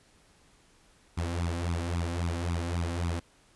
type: tone with flanger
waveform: sawtooth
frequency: 85.5 Hz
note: F2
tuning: 36 cents flat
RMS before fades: -31 dBFS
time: 1.17-3.2 s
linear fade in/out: 10 ms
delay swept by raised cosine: 0.81 to 3.81 ms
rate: 3.7 Hz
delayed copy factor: +0.8
effects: pink hiss -62 dBFS RMS until 3.55 s + resampled to 24000 Hz